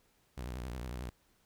sawtooth tone with vibrato, 61.74 Hz, B1, in tune, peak -35 dBFS, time 0.37-1.1 s, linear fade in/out 10 ms, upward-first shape sine, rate 11 Hz, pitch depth 160 cents each way, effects pink hiss -71 dBFS RMS until 1.45 s

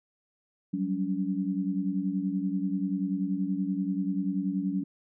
sine tone cluster, 184.8 / 195.2 / 283.5 Hz, F#3 / G3 / C#4, -2 / -7 / +39 cents, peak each -31 dBFS, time 0.73-4.84 s, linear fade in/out 10 ms, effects none

